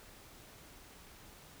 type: silence
effects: pink hiss -56 dBFS RMS until 1.6 s